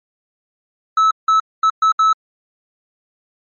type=tone bursts at uneven times; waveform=triangle; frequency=1303 Hz; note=E6; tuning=20 cents flat; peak=-8 dBFS; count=5; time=0.97-1.11 / 1.28-1.4 / 1.63-1.7 / 1.82-1.92 / 1.99-2.13 s; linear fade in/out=5 ms; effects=MP3 32 kbps